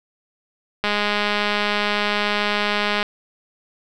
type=click train; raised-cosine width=0.3 ms; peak=-5 dBFS; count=454; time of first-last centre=0.84-3.028 s; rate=207 Hz; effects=none